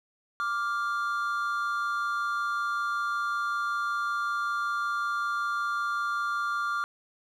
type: tone pair together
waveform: triangle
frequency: 1174.7 / 1400 Hz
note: D6 / F6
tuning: 0 / +4 cents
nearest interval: minor third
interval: 304 cents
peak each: -28 dBFS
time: 0.4-6.84 s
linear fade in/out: 0 ms
effects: none